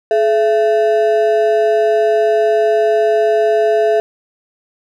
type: ring-modulated tone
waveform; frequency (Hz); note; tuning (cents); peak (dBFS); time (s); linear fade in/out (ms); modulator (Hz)
triangle; 549; C#5; -17; -5; 0.11-4; 0; 122
effects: none